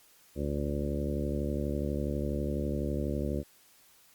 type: harmonic tone with a mistuned harmonic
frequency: 72.1 Hz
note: D2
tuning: 31 cents flat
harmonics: 1 / 2 / 3 / 4 / 5 / 6 / 7 / 8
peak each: -34 / -37 / -36 / -38 / -38 / -44 / -40 / -41 dBFS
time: 0.35-3.44 s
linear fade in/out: 50 ms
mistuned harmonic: 1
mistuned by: -16 cents
effects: white hiss -61 dBFS RMS until 4.14 s + Opus 48 kbps